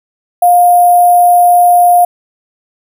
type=tone with sample-and-hold; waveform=sine; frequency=707 Hz; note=F5; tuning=21 cents sharp; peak=-3 dBFS; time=0.42-2.05 s; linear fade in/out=5 ms; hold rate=11025 Hz; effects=none